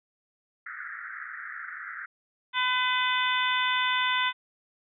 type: band-pass noise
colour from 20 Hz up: pink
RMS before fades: -39 dBFS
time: 0.66-2.06 s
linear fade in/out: 5 ms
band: 1300 to 2000 Hz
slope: 96 dB/octave
type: harmonic tone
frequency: 504 Hz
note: B4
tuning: 35 cents sharp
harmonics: 2 / 3 / 4 / 5 / 6 / 7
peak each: -28 / -30 / -30 / -34 / -34 / -31 dBFS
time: 2.53-4.33 s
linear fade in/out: 50 ms
effects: none